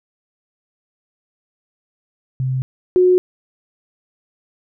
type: tone pair in turn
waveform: sine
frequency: 130.2 / 364.5 Hz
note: C3 / F#4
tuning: -8 / -26 cents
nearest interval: octave + tritone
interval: 1782 cents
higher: second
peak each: -17 / -9 dBFS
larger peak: second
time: 2.4-2.62 / 2.96-3.18 s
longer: neither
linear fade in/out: 0 ms
effects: none